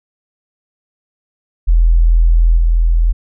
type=tone with level steps; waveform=sine; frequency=41.58 Hz; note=E1; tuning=16 cents sharp; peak=-6 / -8 dBFS; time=1.67-3.13 s; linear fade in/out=20 ms; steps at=2.57 s; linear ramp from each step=10 ms; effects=none